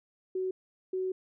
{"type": "tone bursts at uneven times", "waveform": "sine", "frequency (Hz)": 373.7, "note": "F#4", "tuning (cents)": 17, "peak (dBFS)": -29, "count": 2, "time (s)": [[0.35, 0.51], [0.93, 1.12]], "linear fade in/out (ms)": 5, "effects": []}